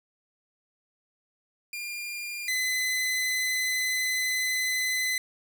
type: tone pair in turn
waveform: sawtooth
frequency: 2404 / 2022 Hz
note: D7 / B6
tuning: +40 / +40 cents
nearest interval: minor third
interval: 300 cents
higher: first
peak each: -30 / -22 dBFS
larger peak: second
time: 1.73-2.48 / 2.48-5.18 s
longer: second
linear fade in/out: 2 ms
effects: 9-bit